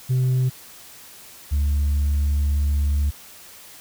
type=tone pair in turn; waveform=sine; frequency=128.5 / 72.12 Hz; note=C3 / D2; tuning=-31 / -31 cents; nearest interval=minor seventh; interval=1000 cents; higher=first; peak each=-14 / -15 dBFS; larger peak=first; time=0.09-0.5 / 1.51-3.11 s; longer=second; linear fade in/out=20 ms; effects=tanh soft clip ceiling -16 dBFS + white hiss -44 dBFS RMS until 3.8 s